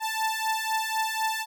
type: beating tone pair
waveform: sawtooth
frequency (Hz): 880 / 884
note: A5 / A5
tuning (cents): 0 / +8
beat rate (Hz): 4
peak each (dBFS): -25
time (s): 0-1.46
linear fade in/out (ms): 50
effects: none